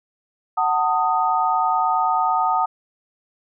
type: chord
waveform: sine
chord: D# diminished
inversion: first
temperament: just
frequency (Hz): 746.7 / 896 / 1244.5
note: F#5 / A5 / D#6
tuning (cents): +16 / +31 / 0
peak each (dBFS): -21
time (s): 0.57-2.66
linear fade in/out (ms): 10
effects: none